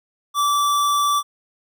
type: tone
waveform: square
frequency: 1161 Hz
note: D6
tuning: 20 cents flat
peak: -17 dBFS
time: 0.34-1.23 s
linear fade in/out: 50 ms
effects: none